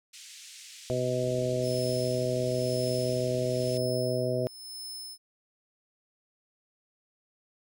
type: band-pass noise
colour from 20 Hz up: white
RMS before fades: -48 dBFS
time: 0.13-3.78 s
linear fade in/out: 10 ms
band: 2200 to 8200 Hz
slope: 24 dB/octave
type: harmonic tone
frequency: 125.8 Hz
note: B2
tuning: 32 cents sharp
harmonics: 1 / 2 / 3 / 4 / 5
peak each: -32 / -36 / -33 / -32 / -31 dBFS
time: 0.9-4.47 s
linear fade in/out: 0 ms
type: click train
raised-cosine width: 2 ms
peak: -33 dBFS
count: 74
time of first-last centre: 1.24-3.895 s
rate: 27.5 Hz
type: tone with tremolo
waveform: sawtooth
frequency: 5230 Hz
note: E8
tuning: 15 cents flat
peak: -35 dBFS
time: 1.61-5.18 s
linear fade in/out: 50 ms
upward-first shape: sine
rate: 0.99 Hz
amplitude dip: 75%
effects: none

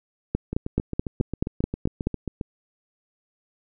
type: two click trains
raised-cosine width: 3 ms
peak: -15 / -9 dBFS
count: 15 / 9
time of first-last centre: 0.53-2.412 / 0.35-2.07 s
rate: 7.44 / 4.65 Hz
effects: none

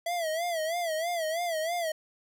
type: tone with vibrato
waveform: square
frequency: 663 Hz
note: E5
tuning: 10 cents sharp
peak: -29 dBFS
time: 0.06-1.92 s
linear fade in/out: 5 ms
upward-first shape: sine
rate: 3.1 Hz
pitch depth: 110 cents each way
effects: none

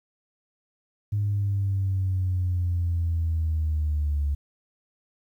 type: linear sweep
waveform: sine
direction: down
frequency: 103.83 to 70.9 Hz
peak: -21 dBFS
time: 1.12-4.35 s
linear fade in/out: 10 ms
effects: tanh soft clip ceiling -18 dBFS + 10-bit

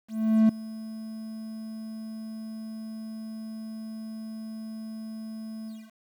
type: tone with ADSR envelope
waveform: triangle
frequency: 220 Hz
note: A3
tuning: in tune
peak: -13 dBFS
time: 0.08-5.92 s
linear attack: 410 ms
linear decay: 5 ms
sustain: -20 dB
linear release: 240 ms
effects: 9-bit

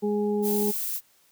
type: harmonic tone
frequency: 207.7 Hz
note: G#3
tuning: in tune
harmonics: 1 / 2 / 4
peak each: -26 / -25 / -37 dBFS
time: 0.02-0.72 s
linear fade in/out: 20 ms
type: noise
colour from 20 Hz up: violet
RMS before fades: -30 dBFS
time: 0.42-1.01 s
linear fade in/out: 50 ms
effects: white hiss -62 dBFS RMS until 1.31 s + high-pass 80 Hz 12 dB/octave

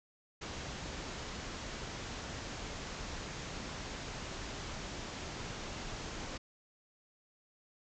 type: low-pass noise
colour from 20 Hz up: pink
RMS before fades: -43 dBFS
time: 0.41-6.38 s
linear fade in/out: 10 ms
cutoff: 7400 Hz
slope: 96 dB/octave
effects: none

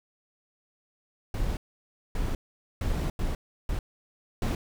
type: noise bursts at uneven times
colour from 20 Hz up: brown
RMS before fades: -28 dBFS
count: 6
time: 1.34-1.57 / 2.15-2.35 / 2.81-3.1 / 3.19-3.35 / 3.69-3.79 / 4.42-4.55 s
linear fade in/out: 2 ms
effects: none

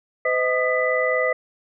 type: tone cluster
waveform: sine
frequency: 509 / 633 / 1228 / 1991 Hz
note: C5 / D#5 / D#6 / B6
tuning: -48 / +30 / -23 / +14 cents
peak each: -22 / -24 / -28 / -23 dBFS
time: 0.25-1.33 s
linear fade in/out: 5 ms
effects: none

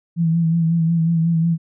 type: tone with vibrato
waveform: sine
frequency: 165.5 Hz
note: E3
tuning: 7 cents sharp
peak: -14 dBFS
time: 0.16-1.58 s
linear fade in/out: 50 ms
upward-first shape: sine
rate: 5.5 Hz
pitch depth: 39 cents each way
effects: none

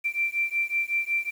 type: beating tone pair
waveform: sine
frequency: 2349 / 2354.4 Hz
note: D7 / D7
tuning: 0 / +4 cents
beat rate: 5.4 Hz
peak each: -27 dBFS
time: 0.04-1.31 s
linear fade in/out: 20 ms
effects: 8-bit

